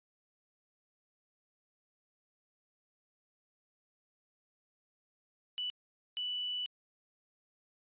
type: tone bursts at uneven times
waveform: sine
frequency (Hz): 2968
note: F#7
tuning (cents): +5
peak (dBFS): -34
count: 2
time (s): 5.58-5.7 / 6.17-6.66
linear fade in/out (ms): 0
effects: resampled to 8000 Hz